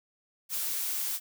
blue noise, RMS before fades -32 dBFS, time 0.49-1.2 s, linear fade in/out 50 ms, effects none

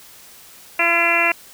harmonic tone, 339.9 Hz, F4, 47 cents flat, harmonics 1 / 2 / 3 / 4 / 5 / 6 / 7 / 8, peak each -29 / -23 / -25 / -25 / -25 / -22 / -19 / -20 dBFS, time 0.79-1.32 s, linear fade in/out 5 ms, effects white hiss -44 dBFS RMS until 1.53 s

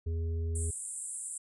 harmonic tone, 82.41 Hz, E2, in tune, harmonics 1 / 3 / 5, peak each -30 / -49 / -44 dBFS, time 0.06-0.71 s, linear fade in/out 10 ms
pink band-pass noise, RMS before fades -40 dBFS, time 0.55-1.38 s, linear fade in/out 5 ms, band 7700 to 9900 Hz, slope 96 dB/octave
effects none

